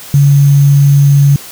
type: tone with sample-and-hold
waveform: sine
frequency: 141.3 Hz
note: C#3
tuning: 34 cents sharp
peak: -3 dBFS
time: 0.14-1.36 s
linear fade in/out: 2 ms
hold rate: 6300 Hz
effects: white hiss -30 dBFS RMS until 1.51 s